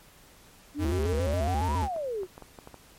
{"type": "exponential two-way sweep", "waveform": "sine", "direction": "up then down", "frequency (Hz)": [280, 1006, 350.8], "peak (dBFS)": -29, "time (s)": [0.74, 2.27], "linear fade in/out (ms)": 50, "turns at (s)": 1.75}
{"type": "tone with vibrato", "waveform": "square", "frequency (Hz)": 81.3, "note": "E2", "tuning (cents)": -23, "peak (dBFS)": -27, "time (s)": [0.78, 1.89], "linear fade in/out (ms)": 50, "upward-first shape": "square", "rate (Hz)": 7.2, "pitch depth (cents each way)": 180}
{"type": "clicks", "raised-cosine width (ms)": 1, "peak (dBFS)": -29, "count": 9, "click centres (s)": [1.717, 1.831, 1.963, 2.233, 2.379, 2.423, 2.588, 2.674, 2.743]}
{"effects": ["pink hiss -55 dBFS RMS until 2.98 s", "MP3 64 kbps"]}